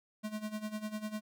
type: tone with tremolo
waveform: square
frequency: 213.7 Hz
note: G#3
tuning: 50 cents sharp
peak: -35 dBFS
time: 0.23-1.21 s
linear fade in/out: 20 ms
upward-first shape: sine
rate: 10 Hz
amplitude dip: 80%
effects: none